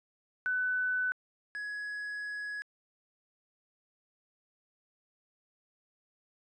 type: tone pair in turn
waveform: sine / triangle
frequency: 1500 / 1677.4 Hz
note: F#6 / G#6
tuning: +23 / +17 cents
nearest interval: major second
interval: 194 cents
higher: second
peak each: -28 / -34 dBFS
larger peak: first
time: 0.46-1.12 / 1.55-2.62 s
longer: second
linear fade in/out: 0 ms
effects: resampled to 22050 Hz